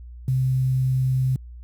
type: tone with quantisation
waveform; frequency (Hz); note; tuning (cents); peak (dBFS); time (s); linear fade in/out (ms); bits
sine; 130; C3; -11; -18; 0.28-1.36; 2; 8
effects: added 60 Hz sine -37 dBFS peak until 1.63 s